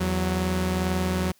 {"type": "tone pair together", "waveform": "sawtooth", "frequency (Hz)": [82.41, 185], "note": ["E2", "F#3"], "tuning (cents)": [0, 0], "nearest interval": "octave + major second", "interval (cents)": 1400, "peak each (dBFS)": [-23, -21], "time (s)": [0, 1.32], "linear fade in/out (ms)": 10, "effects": ["white hiss -61 dBFS RMS until 1.39 s"]}